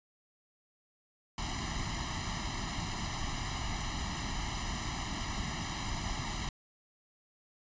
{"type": "noise with comb filter", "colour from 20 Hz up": "pink", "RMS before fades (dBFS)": -36, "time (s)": [1.38, 6.49], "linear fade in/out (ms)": 2, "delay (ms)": 1, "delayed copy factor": 0.95, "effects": ["resampled to 16000 Hz"]}